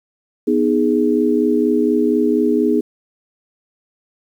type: chord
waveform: sine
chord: G# minor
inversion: first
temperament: equal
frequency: 246.9 / 311.1 / 415.3 Hz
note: B3 / D#4 / G#4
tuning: 0 / 0 / 0 cents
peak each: -17 dBFS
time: 0.47-2.81 s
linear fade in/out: 10 ms
effects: 8-bit